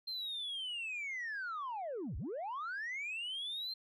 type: linear two-way sweep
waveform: sine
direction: down then up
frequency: 4186 to 47.53 to 4186 Hz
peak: -36 dBFS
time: 0.07-3.74 s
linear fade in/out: 10 ms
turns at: 2.17 s
effects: tanh soft clip ceiling -36 dBFS